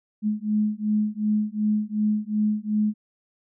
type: beating tone pair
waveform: sine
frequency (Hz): 210.7 / 213.4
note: G#3 / G#3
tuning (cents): +25 / +47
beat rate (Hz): 2.7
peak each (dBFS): -24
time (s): 0.22-2.94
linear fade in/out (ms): 50
effects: none